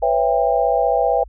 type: chord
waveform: sine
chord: C# half-diminished seventh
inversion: third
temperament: just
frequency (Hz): 498.9 / 554.4 / 665.2 / 798.3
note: B4 / C#5 / E5 / G5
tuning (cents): +17 / 0 / +16 / +31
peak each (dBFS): -20 / -22 / -19 / -19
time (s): 0.02-1.24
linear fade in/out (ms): 10
effects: added 50 Hz sine -37 dBFS peak until 1.28 s